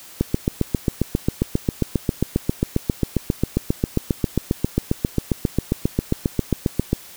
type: click train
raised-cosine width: 3 ms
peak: -4 dBFS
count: 51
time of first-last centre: 0.21-6.93 s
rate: 7.44 Hz
effects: white hiss -42 dBFS RMS until 7.16 s